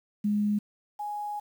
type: tone pair in turn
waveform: sine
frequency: 207.8 / 831.2 Hz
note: G#3 / G#5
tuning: +1 / +1 cents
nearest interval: 2 octaves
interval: 2400 cents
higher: second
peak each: -23 / -31 dBFS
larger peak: first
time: 0.24-0.59 / 0.99-1.4 s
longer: second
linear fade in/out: 10 ms
effects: 9-bit